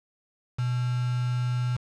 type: tone with quantisation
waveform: sine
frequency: 123.47 Hz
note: B2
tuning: in tune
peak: -24 dBFS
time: 0.58-1.77 s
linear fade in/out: 10 ms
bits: 6
effects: low-pass 6000 Hz 12 dB/octave